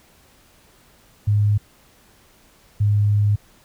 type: tone pair in turn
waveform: sine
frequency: 103.83 / 103.42 Hz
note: G#2 / G#2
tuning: 0 / -7 cents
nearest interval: unison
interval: 7 cents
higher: first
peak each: -14 dBFS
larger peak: neither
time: 1.27-1.58 / 2.8-3.36 s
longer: second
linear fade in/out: 10 ms
effects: pink hiss -54 dBFS RMS until 3.64 s